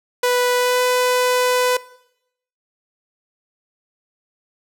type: tone with pitch glide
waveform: sawtooth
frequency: 493.9 to 499.4 Hz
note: B4 to B4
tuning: 0 to +19 cents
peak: -11 dBFS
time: 0.23-1.77 s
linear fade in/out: 5 ms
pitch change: +19 cents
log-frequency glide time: 0.56-0.81 s
effects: noise-tail reverb RT60 0.8 s tail -20 dB re dry